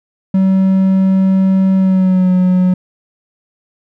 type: tone with pitch glide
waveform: triangle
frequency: 190.6 to 182.94 Hz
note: G3 to F#3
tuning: -48 to -19 cents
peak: -6 dBFS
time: 0.34-2.74 s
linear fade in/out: 5 ms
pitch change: -71 cents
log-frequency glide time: 1.76-2.32 s
effects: none